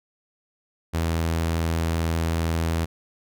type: tone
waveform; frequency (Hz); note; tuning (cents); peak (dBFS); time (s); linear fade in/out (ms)
sawtooth; 82.3; E2; -2; -18; 0.93-2.86; 20
effects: none